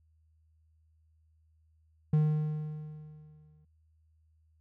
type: tone with exponential decay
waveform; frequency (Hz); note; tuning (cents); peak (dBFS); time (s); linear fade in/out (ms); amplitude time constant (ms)
triangle; 152.9; D#3; -30; -19; 2.13-3.65; 5; 330
effects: added 79 Hz sine -64 dBFS peak until 4.6 s